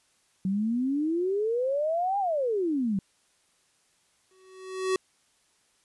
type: exponential two-way sweep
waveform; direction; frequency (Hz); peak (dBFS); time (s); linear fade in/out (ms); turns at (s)
sine; up then down; 185 to 820 to 185; -24; 0.45-2.99; 2; 2.19
type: tone with exponential growth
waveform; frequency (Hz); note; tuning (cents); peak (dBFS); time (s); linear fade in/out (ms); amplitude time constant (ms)
square; 376.1; F#4; +28; -22; 4.31-4.96; 2; 140
effects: white hiss -67 dBFS RMS until 5.84 s + resampled to 24000 Hz